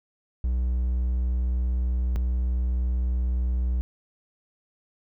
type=tone pair in turn; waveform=triangle; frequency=61.74 / 61.74 Hz; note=B1 / B1; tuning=0 / 0 cents; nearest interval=unison; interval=0 cents; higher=neither; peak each=-20 dBFS; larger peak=neither; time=0.44-2.16 / 2.16-3.81 s; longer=first; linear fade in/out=0 ms; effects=none